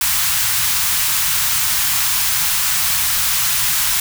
white band-stop noise, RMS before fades -17 dBFS, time 0.01-4 s, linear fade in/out 2 ms, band 160 to 910 Hz, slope 24 dB/octave, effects none

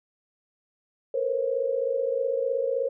sine tone cluster, 458.8 / 482.1 / 538 Hz, A#4 / B4 / C5, -28 / -42 / +48 cents, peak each -32 / -28 / -26 dBFS, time 1.14-2.89 s, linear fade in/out 5 ms, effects none

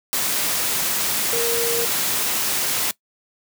sine tone in noise, 467.5 Hz, A#4, 5 cents sharp, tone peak -22 dBFS, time 1.33-1.85 s, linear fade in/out 0 ms, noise white, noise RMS -22 dBFS, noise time 0.13-2.91 s, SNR -3 dB, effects noise-tail reverb RT60 0.1 s tail -20 dB re dry + high-pass 100 Hz 12 dB/octave

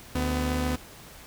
sawtooth tone pair together, 74.7 / 251.3 Hz, D2 / B3, +30 / +30 cents, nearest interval octave + major sixth, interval 2100 cents, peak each -24 dBFS, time 0.15-0.76 s, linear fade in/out 5 ms, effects pink hiss -47 dBFS RMS until 1.26 s

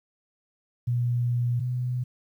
sine tone pair in turn, 121.1 / 124.72 Hz, B2 / B2, -34 / +17 cents, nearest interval minor second, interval 51 cents, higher second, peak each -22 / -25 dBFS, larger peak first, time 0.87-1.6 / 1.6-2.04 s, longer first, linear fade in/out 10 ms, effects 10-bit

